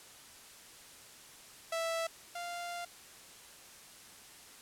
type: tone pair in turn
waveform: sawtooth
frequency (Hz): 659.3 / 696.4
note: E5 / F5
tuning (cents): 0 / -5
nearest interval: minor second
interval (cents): 95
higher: second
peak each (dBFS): -29 / -35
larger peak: first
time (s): 1.72-2.07 / 2.35-2.85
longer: second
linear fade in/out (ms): 5
effects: white hiss -54 dBFS RMS until 4.61 s + low-pass 11000 Hz 12 dB/octave